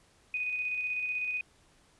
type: tone with tremolo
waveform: sine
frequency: 2489 Hz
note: D#7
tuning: in tune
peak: -29 dBFS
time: 0.34-1.41 s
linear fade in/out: 2 ms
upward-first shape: square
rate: 16 Hz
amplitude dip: 30%
effects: pink hiss -64 dBFS RMS until 1.99 s + resampled to 24000 Hz